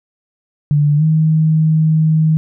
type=tone with pitch glide; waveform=sine; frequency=147 to 157.55 Hz; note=D3 to D#3; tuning=+2 to +22 cents; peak=-9 dBFS; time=0.71-2.37 s; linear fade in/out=0 ms; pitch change=+120 cents; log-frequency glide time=0.97-1.03 s; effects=none